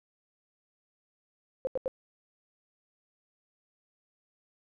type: tone bursts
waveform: sine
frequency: 523 Hz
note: C5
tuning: 1 cent flat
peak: -27 dBFS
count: 3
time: 1.65-1.879 s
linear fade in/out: 0 ms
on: 21 ms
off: 83 ms
effects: none